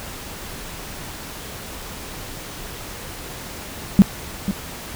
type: tone with echo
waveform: sine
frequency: 196 Hz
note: G3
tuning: in tune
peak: -4 dBFS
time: 3.99-4.02 s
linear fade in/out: 0 ms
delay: 490 ms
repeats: 1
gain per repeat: -13 dB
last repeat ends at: 4.51 s
effects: pink hiss -34 dBFS RMS until 4.95 s